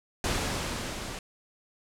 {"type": "noise with level ramp", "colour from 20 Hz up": "pink", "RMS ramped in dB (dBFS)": [-28, -38], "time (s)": [0.24, 1.19], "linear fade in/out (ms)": 2, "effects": ["low-pass 9000 Hz 12 dB/octave"]}